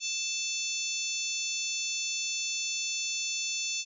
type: harmonic tone with a mistuned harmonic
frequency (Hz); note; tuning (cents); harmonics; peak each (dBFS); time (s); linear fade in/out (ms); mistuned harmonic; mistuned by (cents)
880; A5; 0; 3 / 4 / 5 / 6 / 7 / 8; -36 / -38 / -39 / -40 / -35 / -39; 0-3.85; 50; 6; +33
effects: none